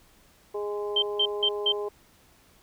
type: harmonic tone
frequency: 206.7 Hz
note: G#3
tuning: 8 cents flat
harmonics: 2 / 3 / 4 / 5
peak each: -29 / -40 / -41 / -41 dBFS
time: 0.54-1.89 s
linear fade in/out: 10 ms
type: tone bursts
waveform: sine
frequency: 3131 Hz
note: G7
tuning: 3 cents flat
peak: -20 dBFS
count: 4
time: 0.96-1.722 s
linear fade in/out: 5 ms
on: 63 ms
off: 170 ms
effects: pink hiss -59 dBFS RMS until 2.62 s